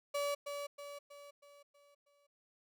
35% pulse tone with echo, 573 Hz, D5, 43 cents flat, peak -32 dBFS, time 0.14-0.35 s, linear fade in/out 10 ms, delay 320 ms, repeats 6, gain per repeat -6 dB, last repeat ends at 2.27 s, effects none

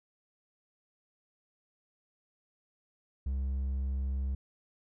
sine tone with hard clipping, 66.9 Hz, C2, 39 cents sharp, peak -31 dBFS, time 3.26-4.35 s, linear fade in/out 5 ms, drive 3 dB, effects none

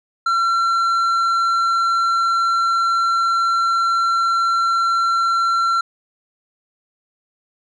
sine tone with tanh clipping, 1359 Hz, F6, 48 cents flat, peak -16 dBFS, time 0.26-5.81 s, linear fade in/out 5 ms, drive 7 dB, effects none

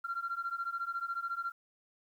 sine beating tone pair, 1368 / 1382 Hz, F6 / F6, -36 / -19 cents, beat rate 14 Hz, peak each -37 / -36 dBFS, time 0.04-1.52 s, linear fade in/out 10 ms, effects tanh soft clip ceiling -28 dBFS + 11-bit

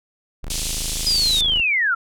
35% pulse tone, 26.57 Hz, G#0, 40 cents sharp, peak -25 dBFS, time 0.43-1.61 s, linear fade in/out 10 ms
white band-pass noise, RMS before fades -27 dBFS, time 0.5-1.41 s, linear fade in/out 2 ms, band 2800 to 9800 Hz, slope 24 dB/octave
sine linear sweep, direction down, 5040 to 1318.5 Hz, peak -16 dBFS, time 1.06-1.95 s, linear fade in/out 10 ms
effects none

